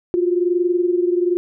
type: tone pair together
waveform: sine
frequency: 349.9 / 371 Hz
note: F4 / F#4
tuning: +3 / +5 cents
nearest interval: minor second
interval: 102 cents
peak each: -16 / -21 dBFS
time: 0.14-1.37 s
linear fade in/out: 0 ms
effects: none